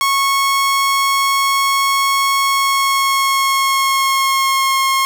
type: tone with pitch glide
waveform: sawtooth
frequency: 1099 to 1076.4 Hz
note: C#6 to C6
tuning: -15 to +49 cents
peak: -9 dBFS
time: 0.01-5.05 s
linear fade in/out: 0 ms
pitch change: -36 cents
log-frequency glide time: 2.43-4.79 s
effects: none